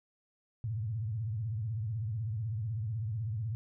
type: tone with vibrato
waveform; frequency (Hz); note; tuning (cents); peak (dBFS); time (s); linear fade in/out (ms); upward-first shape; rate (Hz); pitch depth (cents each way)
sine; 110; A2; 0; -32; 0.64-3.55; 0; triangle; 16; 220
effects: none